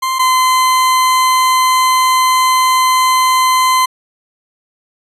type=tone pair in turn; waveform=40% pulse; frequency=1045 / 1028.8 Hz; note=C6 / C6; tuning=-2 / -30 cents; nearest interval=unison; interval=28 cents; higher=first; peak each=-13 / -8 dBFS; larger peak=second; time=0.02-0.19 / 0.19-3.86 s; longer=second; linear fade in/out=10 ms; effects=resampled to 32000 Hz